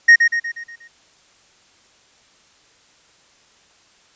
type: tone with echo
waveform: triangle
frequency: 1864.7 Hz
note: A#6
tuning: in tune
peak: -3 dBFS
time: 0.08-0.16 s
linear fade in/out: 10 ms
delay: 120 ms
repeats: 6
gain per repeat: -6 dB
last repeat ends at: 0.88 s
effects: white hiss -54 dBFS RMS until 4.15 s + resampled to 16000 Hz